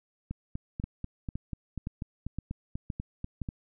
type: two click trains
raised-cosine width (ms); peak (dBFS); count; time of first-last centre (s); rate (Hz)
5; -21 / -22; 6 / 14; 0.84-3.417 / 0.31-3.488; 1.94 / 4.09
effects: none